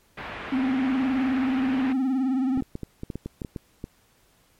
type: low-pass noise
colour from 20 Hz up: white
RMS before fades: -36 dBFS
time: 0.17-1.93 s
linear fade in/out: 10 ms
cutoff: 2400 Hz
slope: 24 dB/octave
type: tone with vibrato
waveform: triangle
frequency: 261.6 Hz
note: C4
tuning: in tune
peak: -19 dBFS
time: 0.52-2.61 s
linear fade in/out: 5 ms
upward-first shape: triangle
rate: 19 Hz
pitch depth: 95 cents each way
type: clicks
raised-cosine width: 3 ms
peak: -19 dBFS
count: 12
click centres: 2.575 / 2.623 / 2.754 / 2.833 / 3.034 / 3.102 / 3.156 / 3.26 / 3.418 / 3.448 / 3.562 / 3.841 s
effects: pink hiss -62 dBFS RMS until 4.59 s + MP3 64 kbps